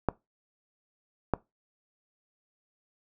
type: clicks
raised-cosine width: 1 ms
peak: -10 dBFS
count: 2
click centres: 0.087 / 1.337 s
effects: noise-tail reverb RT60 0.2 s tail -21 dB re dry